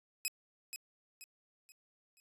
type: tone with echo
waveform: 10% pulse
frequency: 2544 Hz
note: D#7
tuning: 38 cents sharp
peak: -24 dBFS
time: 0.25-0.28 s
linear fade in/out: 0 ms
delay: 480 ms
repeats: 4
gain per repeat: -8 dB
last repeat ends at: 2.2 s
effects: resampled to 32000 Hz